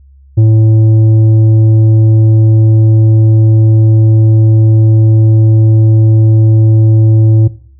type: tone with tanh clipping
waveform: sine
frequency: 110 Hz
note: A2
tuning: in tune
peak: -4 dBFS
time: 0.37-7.48 s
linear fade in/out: 10 ms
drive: 7 dB
effects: noise-tail reverb RT60 0.5 s tail -19 dB re dry + added 68 Hz sine -37 dBFS peak until 7.79 s